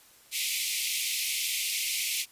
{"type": "high-pass noise", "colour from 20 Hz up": "pink", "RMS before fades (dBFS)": -30, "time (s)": [0.31, 2.26], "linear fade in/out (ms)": 50, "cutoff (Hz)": 2100, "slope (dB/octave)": 96, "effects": ["white hiss -57 dBFS RMS until 2.31 s", "resampled to 32000 Hz"]}